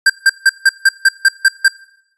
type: tone bursts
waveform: square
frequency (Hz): 1580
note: G6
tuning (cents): +13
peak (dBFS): -6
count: 9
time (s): 0.06-1.682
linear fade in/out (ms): 5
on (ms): 38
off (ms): 160
effects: noise-tail reverb RT60 0.8 s tail -22 dB re dry + resampled to 24000 Hz